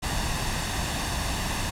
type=noise with comb filter; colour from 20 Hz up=pink; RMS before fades=-28 dBFS; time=0.02-1.71 s; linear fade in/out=20 ms; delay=1.1 ms; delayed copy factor=+0.5; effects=low-pass 10000 Hz 12 dB/octave